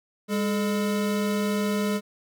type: tone pair together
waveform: square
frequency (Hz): 203.3 / 430.8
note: G#3 / A4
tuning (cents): -37 / -37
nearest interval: octave + minor second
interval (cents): 1300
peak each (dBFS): -25 / -30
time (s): 0.28-2.01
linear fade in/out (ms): 50
effects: none